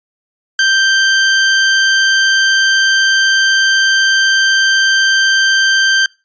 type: tone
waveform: sawtooth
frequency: 1568 Hz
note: G6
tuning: in tune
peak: -5 dBFS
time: 0.59-6.06 s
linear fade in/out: 2 ms
effects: noise-tail reverb RT60 0.3 s tail -25 dB re dry + resampled to 16000 Hz